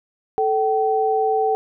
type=tone pair together; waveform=sine; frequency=438.2 / 768 Hz; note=A4 / G5; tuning=-7 / -36 cents; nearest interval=minor seventh; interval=971 cents; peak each=-19 dBFS; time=0.38-1.55 s; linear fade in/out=0 ms; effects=none